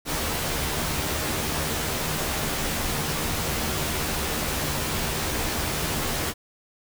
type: noise with comb filter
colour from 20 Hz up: pink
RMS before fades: -27 dBFS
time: 0.05-6.34 s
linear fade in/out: 50 ms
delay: 13 ms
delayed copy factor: +0.55
effects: none